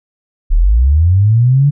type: linear sweep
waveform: sine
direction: up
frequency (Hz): 32.7 to 147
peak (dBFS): -6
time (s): 0.5-1.71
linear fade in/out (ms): 20
effects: none